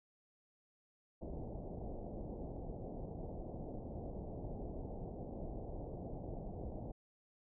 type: low-pass noise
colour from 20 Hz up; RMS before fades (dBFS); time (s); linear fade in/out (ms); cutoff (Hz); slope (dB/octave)
pink; -45; 1.21-6.92; 10; 750; 48
effects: none